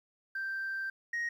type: tone pair in turn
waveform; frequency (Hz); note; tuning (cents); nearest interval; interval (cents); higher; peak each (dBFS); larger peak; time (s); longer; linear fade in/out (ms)
sine; 1568 / 1875.7; G6 / A#6; 0 / +10; minor third; 310; second; -32 / -29; second; 0.35-0.9 / 1.13-1.29; first; 5
effects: tanh soft clip ceiling -30 dBFS + 11-bit